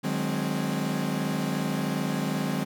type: chord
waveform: 40% pulse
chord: Ab dominant seventh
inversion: second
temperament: equal with one note detuned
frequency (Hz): 151.83 / 185 / 207.7 / 261.6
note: Eb3 / Gb3 / Ab3 / C4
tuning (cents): -42 / 0 / 0 / 0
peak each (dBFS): -31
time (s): 0.03-2.65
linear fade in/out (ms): 20
effects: none